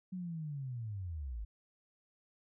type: linear sweep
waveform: sine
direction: down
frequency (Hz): 188 to 48.76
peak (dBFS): -38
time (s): 0.12-1.45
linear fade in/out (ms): 10
effects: none